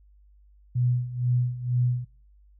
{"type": "tone with tremolo", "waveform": "sine", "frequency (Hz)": 123.47, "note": "B2", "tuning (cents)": 0, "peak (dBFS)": -19, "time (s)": [0.75, 2.05], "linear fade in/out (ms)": 10, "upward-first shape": "sine", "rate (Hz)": 2.1, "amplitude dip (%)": 80, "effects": ["noise-tail reverb RT60 0.4 s tail -25 dB re dry", "added 50 Hz sine -53 dBFS peak until 2.59 s"]}